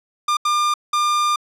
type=tone bursts at uneven times; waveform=45% pulse; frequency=1200 Hz; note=D6; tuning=37 cents sharp; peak=-16 dBFS; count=3; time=0.28-0.37 / 0.45-0.74 / 0.93-1.36 s; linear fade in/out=5 ms; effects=low-pass 8000 Hz 12 dB/octave